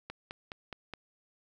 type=click train; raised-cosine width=0.3 ms; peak=-24 dBFS; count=5; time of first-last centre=0.1-0.937 s; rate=4.78 Hz; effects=none